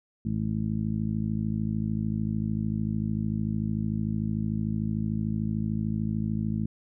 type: harmonic tone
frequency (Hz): 53.4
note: G#1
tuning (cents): +49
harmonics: 1 / 2 / 3 / 4 / 5 / 6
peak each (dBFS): -39 / -31 / -32 / -29 / -41 / -41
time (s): 0.25-6.66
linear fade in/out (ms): 5
effects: none

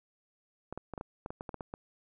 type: clicks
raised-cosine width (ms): 1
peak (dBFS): -25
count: 12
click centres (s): 0.726 / 0.776 / 0.937 / 0.978 / 1.011 / 1.261 / 1.305 / 1.409 / 1.492 / 1.543 / 1.608 / 1.739
effects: none

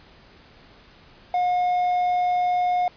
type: tone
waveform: triangle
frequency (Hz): 719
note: F#5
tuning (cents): -50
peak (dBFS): -17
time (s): 1.34-2.88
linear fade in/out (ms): 2
effects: pink hiss -51 dBFS RMS until 2.96 s + resampled to 11025 Hz

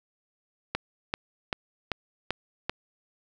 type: click train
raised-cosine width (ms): 0.3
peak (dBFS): -11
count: 6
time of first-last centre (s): 0.75-2.696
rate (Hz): 2.57
effects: none

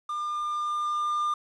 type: tone with level ramp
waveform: triangle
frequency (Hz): 1202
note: D6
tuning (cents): +40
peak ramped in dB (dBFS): -27 to -22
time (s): 0.09-1.34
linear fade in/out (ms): 5
effects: resampled to 22050 Hz + 9-bit

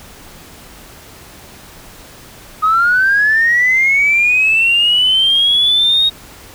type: linear sweep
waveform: sine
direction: up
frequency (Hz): 1244.5 to 3764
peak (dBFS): -8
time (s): 2.62-6.1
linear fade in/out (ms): 20
effects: tanh soft clip ceiling -4 dBFS + pink hiss -38 dBFS RMS until 6.54 s

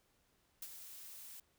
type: noise with ADSR envelope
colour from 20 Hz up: blue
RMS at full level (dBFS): -44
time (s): 0.62-1.4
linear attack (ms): 4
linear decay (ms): 44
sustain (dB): -8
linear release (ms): 3
effects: pink hiss -75 dBFS RMS until 1.58 s

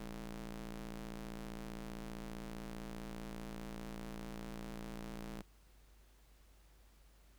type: ring-modulated tone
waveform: sawtooth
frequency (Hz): 115.5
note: A#2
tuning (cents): -16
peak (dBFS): -37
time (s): 0-5.42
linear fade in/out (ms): 5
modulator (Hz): 85.4
effects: added 50 Hz sine -62 dBFS peak until 7.38 s + pink hiss -70 dBFS RMS until 7.38 s

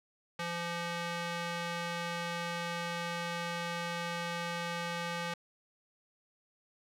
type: tone with band-pass filter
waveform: square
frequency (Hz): 171.5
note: F3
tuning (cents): -31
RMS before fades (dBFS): -37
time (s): 0.39-5.34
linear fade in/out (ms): 5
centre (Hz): 2100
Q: 0.57
effects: none

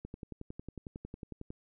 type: click train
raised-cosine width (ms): 3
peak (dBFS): -29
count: 17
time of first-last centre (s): 0.05-1.505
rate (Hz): 11
effects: none

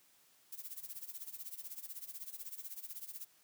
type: noise with tremolo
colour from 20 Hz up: violet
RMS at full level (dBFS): -44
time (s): 0.52-3.25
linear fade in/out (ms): 5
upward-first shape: sine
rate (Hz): 16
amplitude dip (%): 85
effects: white hiss -68 dBFS RMS until 3.43 s + high-pass 100 Hz 12 dB/octave

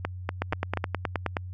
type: two click trains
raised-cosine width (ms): 0.5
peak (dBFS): -11 / -12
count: 10 / 4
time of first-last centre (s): 0.42-1.368 / 0.05-0.773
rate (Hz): 9.49 / 4.15
effects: added 91 Hz sine -35 dBFS peak until 1.53 s

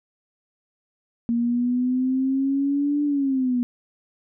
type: exponential two-way sweep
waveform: sine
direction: up then down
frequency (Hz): 233.1 to 293.7 to 241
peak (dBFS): -19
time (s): 1.29-3.63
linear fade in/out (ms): 0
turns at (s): 3.04
effects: none

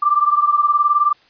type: beating tone pair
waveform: sine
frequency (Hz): 1175 / 1194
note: D6 / D6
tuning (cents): +1 / +28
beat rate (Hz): 19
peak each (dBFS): -14 / -17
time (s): 0.02-1.13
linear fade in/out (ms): 10
effects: white hiss -53 dBFS RMS until 1.29 s + resampled to 11025 Hz

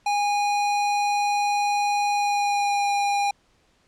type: tone with pitch glide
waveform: square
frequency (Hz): 820 to 809.2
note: G#5 to G#5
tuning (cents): -22 to -45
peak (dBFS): -21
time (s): 0.06-3.31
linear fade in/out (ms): 5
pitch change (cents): -23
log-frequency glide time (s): 2.14-2.87
effects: pink hiss -63 dBFS RMS until 3.87 s + low-pass 7000 Hz 12 dB/octave

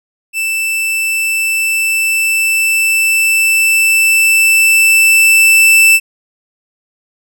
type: tone with level ramp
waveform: 45% pulse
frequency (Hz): 2651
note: E7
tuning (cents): +9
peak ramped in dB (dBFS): -14 to -4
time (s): 0.33-6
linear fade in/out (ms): 50
effects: none

